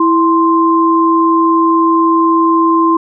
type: tone pair together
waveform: sine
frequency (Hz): 329.5 / 1046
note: E4 / C6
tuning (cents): -1 / -1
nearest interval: octave + minor sixth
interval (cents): 2000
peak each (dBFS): -10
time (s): 0-2.97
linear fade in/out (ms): 5
effects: none